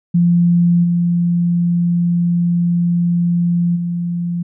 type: tone with level steps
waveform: sine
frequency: 173 Hz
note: F3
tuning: 16 cents flat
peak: -9 / -12 / -17 dBFS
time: 0.14-4.43 s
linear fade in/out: 10 ms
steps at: 0.83 / 3.75 s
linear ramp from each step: 20 ms
effects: none